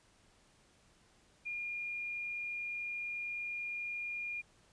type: tone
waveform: sine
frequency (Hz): 2417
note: D7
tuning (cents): +49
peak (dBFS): -37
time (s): 1.45-4.42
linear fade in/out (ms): 20
effects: pink hiss -67 dBFS RMS until 4.72 s + resampled to 22050 Hz